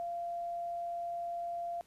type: tone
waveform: sine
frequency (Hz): 690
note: F5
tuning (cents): -21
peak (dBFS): -35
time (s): 0-1.81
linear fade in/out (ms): 0
effects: pink hiss -66 dBFS RMS until 1.86 s + resampled to 32000 Hz